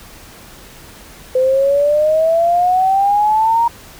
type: exponential sweep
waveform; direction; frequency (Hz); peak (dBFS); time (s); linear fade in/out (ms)
sine; up; 509 to 944; -10; 1.35-3.68; 5
effects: pink hiss -39 dBFS RMS until 3.99 s